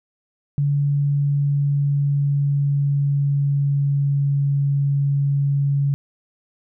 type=tone with pitch glide; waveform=sine; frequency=142.9 to 140.61 Hz; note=D3 to C#3; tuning=-47 to +25 cents; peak=-16 dBFS; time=0.58-5.94 s; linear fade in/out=0 ms; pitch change=-28 cents; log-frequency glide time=0.76-4.54 s; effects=none